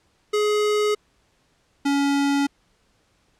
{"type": "tone pair in turn", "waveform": "square", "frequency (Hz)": [420, 281.3], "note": ["G#4", "C#4"], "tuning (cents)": [19, 26], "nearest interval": "perfect fifth", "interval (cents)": 693, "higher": "first", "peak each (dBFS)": -19, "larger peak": "neither", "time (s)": [[0.33, 0.95], [1.85, 2.47]], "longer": "neither", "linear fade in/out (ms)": 10, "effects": ["pink hiss -64 dBFS RMS until 3.39 s", "low-pass 8000 Hz 12 dB/octave"]}